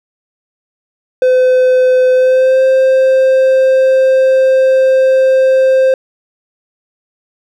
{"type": "tone with pitch glide", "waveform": "triangle", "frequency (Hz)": [510, 525.2], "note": ["C5", "C5"], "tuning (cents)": [-44, 6], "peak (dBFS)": -4, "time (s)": [1.22, 5.94], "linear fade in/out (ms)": 2, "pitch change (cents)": 50, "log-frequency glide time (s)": [2.13, 2.63], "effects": []}